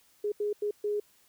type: tone bursts at uneven times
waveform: sine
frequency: 415.3 Hz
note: G#4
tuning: in tune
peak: -27 dBFS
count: 4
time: 0.24-0.32 / 0.4-0.53 / 0.62-0.71 / 0.84-1 s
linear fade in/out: 5 ms
effects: white hiss -64 dBFS RMS until 1.28 s